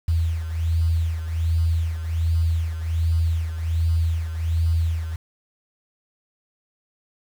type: beating tone pair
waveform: sine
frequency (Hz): 82 / 83.3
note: E2 / E2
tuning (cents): -9 / +19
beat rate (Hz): 1.3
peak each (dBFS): -20 / -26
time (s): 0.08-5.16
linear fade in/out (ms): 5
effects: 7-bit